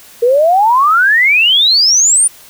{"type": "exponential sweep", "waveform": "sine", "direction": "up", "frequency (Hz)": [460, 9520], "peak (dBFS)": -6, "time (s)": [0.22, 2.28], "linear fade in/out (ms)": 10, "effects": ["white hiss -39 dBFS RMS until 2.49 s"]}